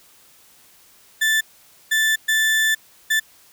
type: tone bursts at uneven times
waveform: 35% pulse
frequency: 1760 Hz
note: A6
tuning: in tune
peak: -14 dBFS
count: 4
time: 1.21-1.41 / 1.91-2.16 / 2.28-2.75 / 3.1-3.2 s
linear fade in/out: 10 ms
effects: white hiss -52 dBFS RMS until 3.52 s